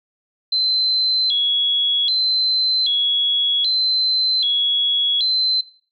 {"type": "tone with vibrato", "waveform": "sine", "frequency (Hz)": 3694, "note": "A#7", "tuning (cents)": -16, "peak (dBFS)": -16, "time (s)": [0.52, 5.61], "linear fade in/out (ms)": 5, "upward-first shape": "square", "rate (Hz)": 0.64, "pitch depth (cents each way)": 170, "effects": ["noise-tail reverb RT60 0.5 s tail -18 dB re dry"]}